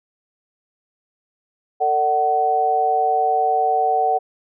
harmonic tone, 150 Hz, D3, 37 cents sharp, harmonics 3 / 4 / 5, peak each -23 / -27 / -16 dBFS, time 1.8-4.19 s, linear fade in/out 20 ms, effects none

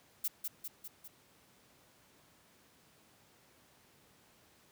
violet noise with echo, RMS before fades -34 dBFS, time 0.24-0.28 s, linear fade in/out 5 ms, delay 200 ms, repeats 4, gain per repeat -4 dB, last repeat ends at 1.08 s, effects pink hiss -65 dBFS RMS until 4.71 s + high-pass 100 Hz 12 dB/octave

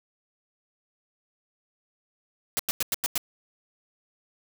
white noise bursts, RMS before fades -26 dBFS, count 6, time 2.57-3.178 s, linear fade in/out 0 ms, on 23 ms, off 94 ms, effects none

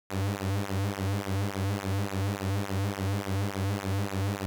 sawtooth tone with flanger, 98.5 Hz, G2, 9 cents sharp, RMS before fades -30 dBFS, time 0.1-4.46 s, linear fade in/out 0 ms, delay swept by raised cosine 0.21 to 5.21 ms, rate 3.5 Hz, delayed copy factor -1, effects none

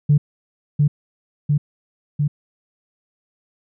sine tone with echo, 146.6 Hz, D3, 3 cents flat, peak -9 dBFS, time 0.09-0.18 s, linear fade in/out 10 ms, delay 700 ms, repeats 3, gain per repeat -2 dB, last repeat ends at 2.28 s, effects tanh soft clip ceiling -6 dBFS

